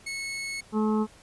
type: tone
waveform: sawtooth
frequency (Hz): 2194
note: C#7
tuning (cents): -18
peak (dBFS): -28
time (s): 0.06-0.61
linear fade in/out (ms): 10
type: harmonic tone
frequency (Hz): 215.2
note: A3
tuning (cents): -38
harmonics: 1 / 2 / 4 / 5 / 6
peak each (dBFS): -23 / -29 / -35 / -37 / -39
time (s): 0.72-1.07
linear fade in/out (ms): 50
effects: pink hiss -54 dBFS RMS until 1.22 s + resampled to 24000 Hz